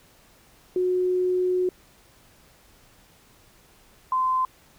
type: tone pair in turn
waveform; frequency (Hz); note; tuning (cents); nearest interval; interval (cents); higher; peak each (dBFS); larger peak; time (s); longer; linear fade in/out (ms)
sine; 364.9 / 1032.1; F#4 / C6; -24 / -24; octave + tritone; 1800; second; -20; neither; 0.76-1.69 / 4.12-4.45; first; 2
effects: pink hiss -56 dBFS RMS until 4.78 s